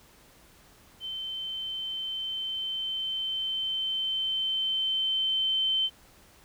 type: tone with level ramp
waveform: sine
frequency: 3088 Hz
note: G7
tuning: 27 cents flat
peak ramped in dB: -33 to -23 dBFS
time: 1-5.9 s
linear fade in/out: 50 ms
effects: pink hiss -57 dBFS RMS until 6.44 s